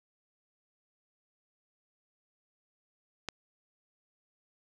click, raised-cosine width 0.2 ms, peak -17 dBFS, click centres 3.287 s, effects none

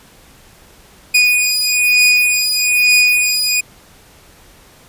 sawtooth beating tone pair, 2469 / 2470.1 Hz, D#7 / D#7, -14 / -13 cents, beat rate 1.1 Hz, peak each -10 dBFS, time 1.14-3.61 s, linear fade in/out 10 ms, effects pink hiss -45 dBFS RMS until 4.88 s + resampled to 32000 Hz

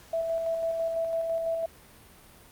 sine tone with tremolo, 659.3 Hz, E5, in tune, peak -25 dBFS, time 0.13-1.66 s, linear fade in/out 5 ms, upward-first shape square, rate 6 Hz, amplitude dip 30%, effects pink hiss -53 dBFS RMS until 2.51 s + Opus 48 kbps

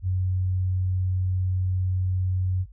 sine tone, 92.5 Hz, F#2, in tune, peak -22 dBFS, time 0.02-2.66 s, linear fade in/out 50 ms, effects noise-tail reverb RT60 0.1 s tail -20 dB re dry + added 50 Hz sine -44 dBFS peak until 2.72 s

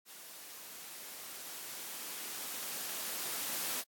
white noise with level ramp, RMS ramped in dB -51 to -36 dBFS, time 0.05-3.84 s, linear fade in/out 50 ms, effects high-pass 200 Hz 12 dB/octave + AAC 64 kbps

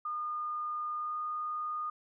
sine tone with pitch glide, 1218 to 1226.5 Hz, D#6 to D#6, -37 to -25 cents, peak -33 dBFS, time 0.05-1.9 s, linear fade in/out 5 ms, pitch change +12 cents, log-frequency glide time 0.97-1.16 s, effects none

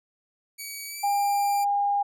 10% pulse tone with pitch glide, 2266 to 2370 Hz, C#7 to D7, +37 to +15 cents, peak -26 dBFS, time 0.58-1.65 s, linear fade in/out 20 ms, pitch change +78 cents, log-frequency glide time 0.86-1.09 s
sine tone, 810 Hz, G#5, 43 cents flat, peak -21 dBFS, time 1.03-2.03 s, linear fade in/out 10 ms
effects none

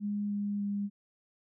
sine tone with pitch steps, 205.5 / 204 / 202.4 Hz, G#3 / G#3 / G#3, -18 / -31 / -44 cents, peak -30 dBFS, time 0-0.9 s, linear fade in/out 50 ms, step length 300 ms, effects none

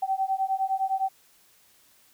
sine beating tone pair, 765 / 774.8 Hz, G5 / G5, -42 / -20 cents, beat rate 9.8 Hz, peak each -27 dBFS, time 0.02-1.09 s, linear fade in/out 10 ms, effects white hiss -60 dBFS RMS until 2.13 s

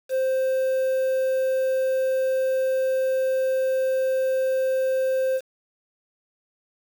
triangle tone with quantisation, 523.3 Hz, C5, in tune, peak -18 dBFS, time 0.09-5.41 s, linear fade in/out 50 ms, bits 7, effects none

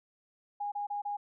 sine tone bursts, 820 Hz, G#5, 22 cents flat, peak -32 dBFS, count 4, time 0.6-1.17 s, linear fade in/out 10 ms, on 120 ms, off 30 ms, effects none

